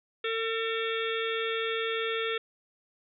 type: harmonic tone with a mistuned harmonic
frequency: 450.8 Hz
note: A4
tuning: 42 cents sharp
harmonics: 1 / 3 / 4 / 5 / 6 / 7 / 8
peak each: -31 / -36 / -37 / -38 / -39 / -39 / -40 dBFS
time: 0.24-2.38 s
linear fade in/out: 5 ms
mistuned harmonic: 7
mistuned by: +86 cents
effects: none